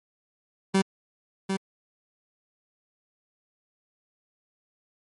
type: tone with echo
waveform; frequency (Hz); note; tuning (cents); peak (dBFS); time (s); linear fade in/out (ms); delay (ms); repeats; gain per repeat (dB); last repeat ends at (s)
30% pulse; 192.7; G3; -29; -16; 0.74-0.82; 10; 750; 1; -6; 1.57
effects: MP3 48 kbps